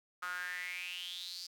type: tone with high-pass filter sweep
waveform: sawtooth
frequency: 179.3 Hz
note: F3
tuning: 46 cents sharp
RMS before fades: -42 dBFS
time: 0.22-1.47 s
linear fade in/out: 10 ms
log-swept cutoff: 1300 to 4900 Hz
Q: 8.1
effects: none